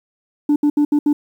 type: tone bursts at uneven times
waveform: sine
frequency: 293.7 Hz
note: D4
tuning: in tune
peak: -9 dBFS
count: 5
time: 0.49-0.56 / 0.63-0.7 / 0.77-0.85 / 0.92-0.99 / 1.06-1.13 s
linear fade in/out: 5 ms
effects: tanh soft clip ceiling -10 dBFS + 8-bit